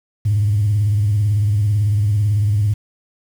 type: tone with vibrato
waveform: sine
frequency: 103.83 Hz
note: G#2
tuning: in tune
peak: -12 dBFS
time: 0.25-2.74 s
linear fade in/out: 10 ms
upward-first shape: sine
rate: 18 Hz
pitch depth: 86 cents each way
effects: tanh soft clip ceiling -9 dBFS + 7-bit